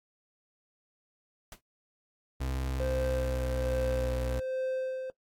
pink noise with exponential decay, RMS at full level -41 dBFS, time 1.52-1.61 s, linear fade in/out 2 ms, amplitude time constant 19 ms
35% pulse tone with pitch glide, 65.41 to 62.35 Hz, C2 to B1, 0 to +17 cents, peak -29 dBFS, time 2.4-4.4 s, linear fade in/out 10 ms, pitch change -83 cents, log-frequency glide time 2.82-3.93 s
triangle tone with tremolo, 520 Hz, C5, 11 cents flat, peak -27 dBFS, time 2.8-5.1 s, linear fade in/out 0 ms, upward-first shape sine, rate 1.2 Hz, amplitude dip 50%
effects noise-tail reverb RT60 0.1 s tail -20 dB re dry + AAC 64 kbps

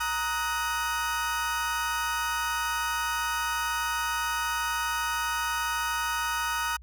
35% pulse chord, D# minor, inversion second, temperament equal with one note detuned, 932.3 / 1259 / 1480 Hz, A#5 / D#6 / F#6, 0 / +20 / 0 cents, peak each -30 dBFS, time 0-6.77 s, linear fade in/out 10 ms, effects added 60 Hz sine -45 dBFS peak until 6.82 s

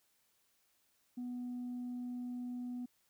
sine tone, 246.2 Hz, B3, 5 cents flat, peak -37 dBFS, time 1.17-2.86 s, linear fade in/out 10 ms, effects tanh soft clip ceiling -37 dBFS + white hiss -75 dBFS RMS until 3.09 s

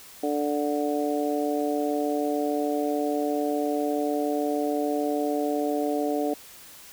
harmonic tone, 146.83 Hz, D3, in tune, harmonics 2 / 3 / 4 / 5, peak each -27 / -29 / -30 / -31 dBFS, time 0.23-6.34 s, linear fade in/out 5 ms, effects white hiss -47 dBFS RMS until 6.92 s

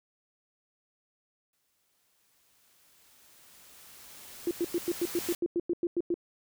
white noise with exponential growth, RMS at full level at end -37 dBFS, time 1.53-5.35 s, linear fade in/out 2 ms, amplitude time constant 830 ms
sine tone bursts, 345.5 Hz, F4, 19 cents flat, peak -25 dBFS, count 13, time 4.47-6.142 s, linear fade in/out 2 ms, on 40 ms, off 96 ms
effects none

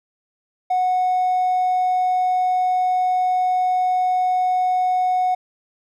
triangle tone, 735 Hz, F#5, 12 cents flat, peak -13 dBFS, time 0.7-5.35 s, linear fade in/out 10 ms, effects tanh soft clip ceiling -12 dBFS

